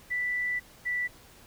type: tone pair in turn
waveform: sine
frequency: 1975.5 / 1967 Hz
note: B6 / B6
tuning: 0 / -7 cents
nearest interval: unison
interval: 7 cents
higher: first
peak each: -27 dBFS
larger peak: neither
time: 0.1-0.6 / 0.85-1.08 s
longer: first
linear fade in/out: 20 ms
effects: pink hiss -54 dBFS RMS until 1.46 s